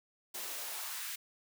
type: noise with high-pass filter sweep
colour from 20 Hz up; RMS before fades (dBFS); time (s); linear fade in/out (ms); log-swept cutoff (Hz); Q
white; -41; 0.34-1.16; 10; 270 to 1900; 1.3
effects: none